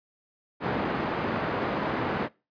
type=band-pass noise; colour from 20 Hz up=pink; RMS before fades=-29 dBFS; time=0.6-2.29 s; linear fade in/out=50 ms; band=170 to 1600 Hz; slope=12 dB/octave; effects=noise-tail reverb RT60 0.3 s tail -23 dB re dry + resampled to 11025 Hz